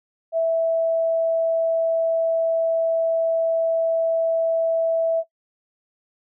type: tone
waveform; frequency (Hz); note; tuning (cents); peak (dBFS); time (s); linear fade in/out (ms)
sine; 657; E5; -6; -17; 0.32-5.24; 50
effects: noise-tail reverb RT60 0.1 s tail -21 dB re dry